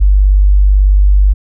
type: tone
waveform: sine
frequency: 49.09 Hz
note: G1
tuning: 3 cents sharp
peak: -4 dBFS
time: 0-1.34 s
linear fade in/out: 20 ms
effects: none